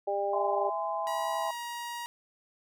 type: harmonic tone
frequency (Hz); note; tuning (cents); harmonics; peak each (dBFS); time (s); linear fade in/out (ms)
200; G3; +35; 2 / 3 / 4; -33 / -31 / -32; 0.07-0.7; 10
type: chord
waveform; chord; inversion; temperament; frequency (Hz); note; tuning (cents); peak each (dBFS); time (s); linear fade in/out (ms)
sine; E augmented; none; just; 659.3 / 824.1 / 1030.1; E5 / G#5 / B#5; 0 / -14 / -27; -34; 0.33-1.51; 5
type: tone with pitch glide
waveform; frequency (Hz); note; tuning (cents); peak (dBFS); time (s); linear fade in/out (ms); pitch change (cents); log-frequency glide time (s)
sawtooth; 961 to 949.4; B5 to A#5; -48 to +31; -32; 1.07-2.06; 0; -21; 1.33-1.58
effects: none